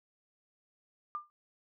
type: tone with exponential decay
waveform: sine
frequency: 1197 Hz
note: D6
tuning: 33 cents sharp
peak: -31 dBFS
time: 1.15-1.3 s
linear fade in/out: 0 ms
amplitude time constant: 31 ms
effects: none